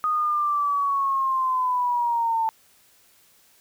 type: linear sweep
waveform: sine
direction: down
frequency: 1244.5 to 888 Hz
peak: -20 dBFS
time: 0.04-2.49 s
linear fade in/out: 0 ms
effects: white hiss -58 dBFS RMS until 3.6 s